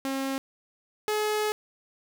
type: tone pair in turn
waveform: sawtooth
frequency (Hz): 269.5 / 424.7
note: C#4 / G#4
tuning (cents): -49 / +39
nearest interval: minor sixth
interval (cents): 788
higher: second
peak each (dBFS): -24 / -21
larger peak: second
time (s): 0.05-0.38 / 1.08-1.52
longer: second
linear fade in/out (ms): 0
effects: none